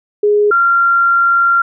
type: tone pair in turn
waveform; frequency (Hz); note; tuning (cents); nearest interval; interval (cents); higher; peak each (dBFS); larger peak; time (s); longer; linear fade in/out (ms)
sine; 415.3 / 1380.5; G#4 / F6; 0 / -20; octave + major sixth; 2080; second; -8; neither; 0.23-0.51 / 0.51-1.62; second; 5
effects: none